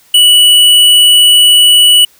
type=tone; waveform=square; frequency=2949 Hz; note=F#7; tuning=6 cents flat; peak=-3 dBFS; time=0.14-2.05 s; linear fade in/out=5 ms; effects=white hiss -46 dBFS RMS until 2.19 s